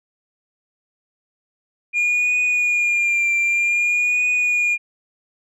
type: tone with vibrato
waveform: sine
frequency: 2419 Hz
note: D#7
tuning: 49 cents flat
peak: -13 dBFS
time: 1.93-4.78 s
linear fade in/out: 50 ms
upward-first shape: triangle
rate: 0.53 Hz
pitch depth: 41 cents each way
effects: tanh soft clip ceiling -15 dBFS